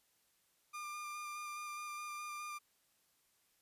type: tone with vibrato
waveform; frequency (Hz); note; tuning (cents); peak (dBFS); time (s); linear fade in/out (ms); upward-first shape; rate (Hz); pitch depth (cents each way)
30% pulse; 1200; D6; +37; -40; 0.73-2.59; 20; square; 4.8; 11
effects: white hiss -75 dBFS RMS until 3.61 s + resampled to 32000 Hz